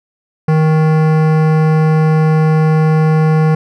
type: tone with hard clipping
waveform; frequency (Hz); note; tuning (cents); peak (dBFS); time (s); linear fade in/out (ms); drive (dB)
sine; 156.8; D#3; +14; -10; 0.48-3.55; 5; 17
effects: none